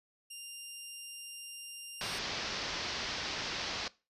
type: tone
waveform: 15% pulse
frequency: 2794 Hz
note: F7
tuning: in tune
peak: -37 dBFS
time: 0.3-2.19 s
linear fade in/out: 10 ms
type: low-pass noise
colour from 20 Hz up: white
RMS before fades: -38 dBFS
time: 2.01-3.88 s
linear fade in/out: 2 ms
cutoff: 5600 Hz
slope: 48 dB/octave
effects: noise-tail reverb RT60 0.3 s tail -21 dB re dry + resampled to 32000 Hz